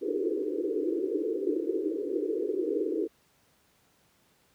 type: band-pass noise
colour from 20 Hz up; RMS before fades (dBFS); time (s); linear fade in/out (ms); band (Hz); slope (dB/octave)
pink; -30; 0.01-3.08; 20; 300 to 480; 96
effects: pink hiss -66 dBFS RMS until 4.54 s + high-pass 80 Hz 12 dB/octave